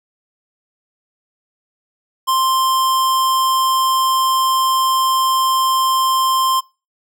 square tone, 1050 Hz, C6, 6 cents sharp, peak -14 dBFS, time 2.27-6.61 s, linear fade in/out 20 ms, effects noise-tail reverb RT60 0.3 s tail -24 dB re dry

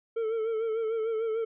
triangle tone with vibrato, 447.2 Hz, A4, 28 cents sharp, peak -25 dBFS, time 0.16-1.45 s, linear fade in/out 10 ms, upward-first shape sine, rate 6.7 Hz, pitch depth 51 cents each way, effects resampled to 8000 Hz

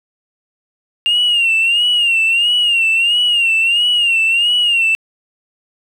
sine tone with vibrato, 2794 Hz, F7, in tune, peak -9 dBFS, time 1.06-4.95 s, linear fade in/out 0 ms, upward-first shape sine, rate 1.5 Hz, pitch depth 89 cents each way, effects tanh soft clip ceiling -8 dBFS + 7-bit

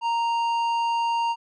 sine tone with tanh clipping, 930 Hz, A#5, 4 cents flat, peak -23 dBFS, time 0.01-1.36 s, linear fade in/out 50 ms, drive 10 dB, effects none

